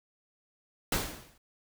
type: noise with exponential decay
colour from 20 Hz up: pink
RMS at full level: -26 dBFS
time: 0.92-1.38 s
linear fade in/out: 5 ms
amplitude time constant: 100 ms
effects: none